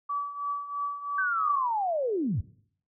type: tone with tremolo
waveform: sine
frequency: 1148 Hz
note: D6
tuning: 40 cents flat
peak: -25 dBFS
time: 0.09-1.68 s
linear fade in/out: 10 ms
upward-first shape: triangle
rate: 3 Hz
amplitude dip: 70%
type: linear sweep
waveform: sine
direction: down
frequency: 1568 to 73.42 Hz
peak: -25 dBFS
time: 1.18-2.41 s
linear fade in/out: 5 ms
effects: noise-tail reverb RT60 0.6 s tail -19 dB re dry